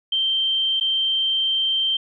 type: tone with dropouts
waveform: sine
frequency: 3136 Hz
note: G7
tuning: in tune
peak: -18 dBFS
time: 0.12-1.97 s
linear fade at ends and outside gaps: 5 ms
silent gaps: 0.799-0.809 s
effects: none